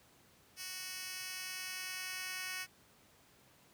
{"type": "tone with high-pass filter sweep", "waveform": "10% pulse", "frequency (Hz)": 370, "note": "F#4", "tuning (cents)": 0, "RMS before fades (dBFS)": -43, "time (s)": [0.56, 2.67], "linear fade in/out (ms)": 50, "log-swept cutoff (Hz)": [3600, 2200], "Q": 0.99, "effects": ["pink hiss -65 dBFS RMS until 3.73 s", "high-pass 80 Hz 12 dB/octave"]}